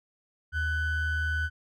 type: ring-modulated tone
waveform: triangle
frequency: 787 Hz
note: G5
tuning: 7 cents sharp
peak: -21 dBFS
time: 0.52-1.5 s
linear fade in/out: 50 ms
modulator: 708 Hz
effects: none